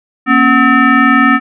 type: tone with frequency modulation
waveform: sine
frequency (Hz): 782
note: G5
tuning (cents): -4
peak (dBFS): -5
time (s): 0.26-1.4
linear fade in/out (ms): 50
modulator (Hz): 508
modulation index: 2.4
effects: none